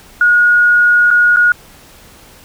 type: tone with dropouts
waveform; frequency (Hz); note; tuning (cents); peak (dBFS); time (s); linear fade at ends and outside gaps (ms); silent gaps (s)
sine; 1444; F#6; -43; -6; 0.21-1.52; 2; 1.105-1.111 / 1.362-1.369
effects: pink hiss -41 dBFS RMS until 2.44 s